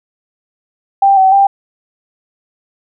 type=tone with pitch steps; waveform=sine; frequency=788 / 762 / 791 Hz; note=G5 / G5 / G5; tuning=+9 / -49 / +15 cents; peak=-5 dBFS; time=1.02-1.47 s; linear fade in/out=5 ms; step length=150 ms; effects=none